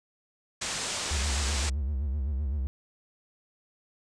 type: low-pass noise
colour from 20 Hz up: white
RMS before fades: -33 dBFS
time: 0.61-1.7 s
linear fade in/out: 10 ms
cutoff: 8500 Hz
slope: 48 dB/octave
type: tone with vibrato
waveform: triangle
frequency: 69.8 Hz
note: C#2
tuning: 13 cents sharp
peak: -25 dBFS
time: 1.11-2.67 s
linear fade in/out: 0 ms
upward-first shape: sine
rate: 7.8 Hz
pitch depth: 150 cents each way
effects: none